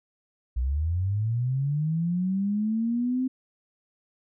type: linear sweep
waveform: sine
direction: up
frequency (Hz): 58.27 to 261.6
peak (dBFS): -23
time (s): 0.56-3.28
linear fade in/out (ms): 10
effects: none